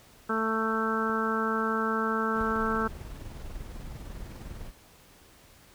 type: harmonic tone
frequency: 221.9 Hz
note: A3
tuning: 15 cents sharp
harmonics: 1 / 2 / 3 / 4 / 5 / 6 / 7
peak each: -31 / -32 / -41 / -37 / -35 / -30 / -35 dBFS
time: 0.29-2.88 s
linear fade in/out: 10 ms
type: click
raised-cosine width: 3 ms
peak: -36 dBFS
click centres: 1.097 s
type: noise with tremolo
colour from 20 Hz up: brown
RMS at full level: -38 dBFS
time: 2.35-4.71 s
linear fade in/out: 20 ms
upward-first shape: sine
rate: 20 Hz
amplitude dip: 45%
effects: pink hiss -56 dBFS RMS until 5.74 s